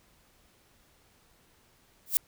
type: noise with exponential growth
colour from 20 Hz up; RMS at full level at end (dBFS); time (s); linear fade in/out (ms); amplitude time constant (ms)
violet; -19; 2.06-2.17; 1; 23
effects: pink hiss -64 dBFS RMS until 2.27 s